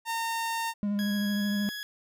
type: tone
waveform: sawtooth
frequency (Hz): 914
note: A#5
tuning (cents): -34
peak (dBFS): -25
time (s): 0.05-0.74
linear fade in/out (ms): 50
type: tone with vibrato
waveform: triangle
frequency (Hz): 204.3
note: G#3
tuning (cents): -28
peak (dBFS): -24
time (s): 0.83-1.69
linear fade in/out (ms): 0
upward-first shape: sine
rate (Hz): 13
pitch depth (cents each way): 20
type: tone with pitch glide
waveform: 20% pulse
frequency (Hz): 1661.2 to 1674.7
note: G#6 to G#6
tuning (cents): 0 to +14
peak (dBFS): -30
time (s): 0.99-1.83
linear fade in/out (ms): 0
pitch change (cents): +14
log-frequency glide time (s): 1.24-1.48
effects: none